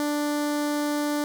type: tone with notch filter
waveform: sawtooth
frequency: 294.4 Hz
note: D4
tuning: 4 cents sharp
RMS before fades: -26 dBFS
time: 0-1.24 s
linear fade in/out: 0 ms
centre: 2600 Hz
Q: 1.9
effects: none